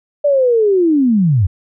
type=linear sweep; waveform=sine; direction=down; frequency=591 to 82.41 Hz; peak=-9 dBFS; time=0.24-1.47 s; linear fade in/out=10 ms; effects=none